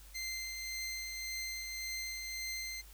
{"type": "tone with tremolo", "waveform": "20% pulse", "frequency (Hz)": 2082, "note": "C7", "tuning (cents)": -9, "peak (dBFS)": -32, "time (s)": [0.14, 2.82], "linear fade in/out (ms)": 20, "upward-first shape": "triangle", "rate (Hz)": 1.8, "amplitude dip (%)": 35, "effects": ["added 50 Hz sine -53 dBFS peak until 2.93 s", "white hiss -59 dBFS RMS until 2.93 s"]}